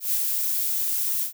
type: noise with ADSR envelope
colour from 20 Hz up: violet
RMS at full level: -22 dBFS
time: 0-1.33 s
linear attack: 130 ms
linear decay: 54 ms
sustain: -3 dB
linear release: 110 ms
effects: none